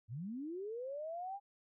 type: linear sweep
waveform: sine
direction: up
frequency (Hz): 99.2 to 815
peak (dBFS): -40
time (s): 0.08-1.4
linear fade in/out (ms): 50
effects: none